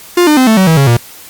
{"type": "tone with pitch steps", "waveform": "45% pulse", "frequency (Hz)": [352.5, 301.6, 258, 220.8, 188.9, 161.62, 138.28, 118.31], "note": ["F4", "D4", "C4", "A3", "F#3", "E3", "C#3", "A#2"], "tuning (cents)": [16, 46, -24, 6, 36, -34, -4, 26], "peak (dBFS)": -5, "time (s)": [0.17, 0.97], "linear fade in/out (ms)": 5, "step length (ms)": 100, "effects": ["white hiss -34 dBFS RMS until 1.29 s", "Opus 48 kbps"]}